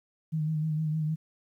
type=tone with vibrato; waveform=sine; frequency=155.56 Hz; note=D#3; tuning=in tune; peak=-26 dBFS; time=0.32-1.16 s; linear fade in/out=20 ms; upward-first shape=sine; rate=6.5 Hz; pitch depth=37 cents each way; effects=11-bit